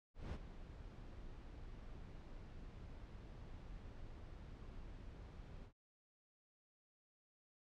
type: noise with ADSR envelope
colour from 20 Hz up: brown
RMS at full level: -42 dBFS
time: 0.14-5.73 s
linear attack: 200 ms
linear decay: 34 ms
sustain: -11 dB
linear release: 94 ms
effects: low-pass 5000 Hz 12 dB/octave